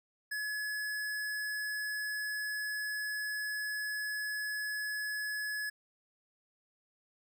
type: tone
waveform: square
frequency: 1700 Hz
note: G#6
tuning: 40 cents sharp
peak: -35 dBFS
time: 0.31-5.7 s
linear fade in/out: 10 ms
effects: none